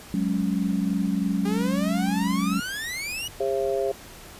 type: chord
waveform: sine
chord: F# suspended second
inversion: none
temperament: just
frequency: 185 / 208.1 / 277.5 Hz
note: F#3 / G#3 / C#4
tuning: 0 / +4 / +2 cents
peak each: -25 / -26 / -28 dBFS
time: 0.14-2.6 s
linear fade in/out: 2 ms
type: exponential sweep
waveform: sawtooth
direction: up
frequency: 397.8 to 2960 Hz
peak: -26 dBFS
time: 1.45-3.28 s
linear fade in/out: 5 ms
type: harmonic tone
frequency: 134.8 Hz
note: C#3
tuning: 48 cents flat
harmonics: 3 / 4 / 5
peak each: -25 / -27 / -29 dBFS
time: 3.4-3.92 s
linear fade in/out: 5 ms
effects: pink hiss -44 dBFS RMS until 4.39 s + resampled to 32000 Hz